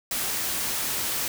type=noise; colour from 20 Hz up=white; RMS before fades=-28 dBFS; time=0.11-1.28 s; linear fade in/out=2 ms; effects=none